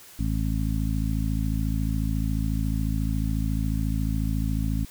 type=harmonic tone; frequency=54.1 Hz; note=A1; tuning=29 cents flat; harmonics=1 / 2 / 3 / 4 / 5; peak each=-26 / -29 / -31 / -32 / -33 dBFS; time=0.19-4.85 s; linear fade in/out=5 ms; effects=white hiss -48 dBFS RMS until 4.9 s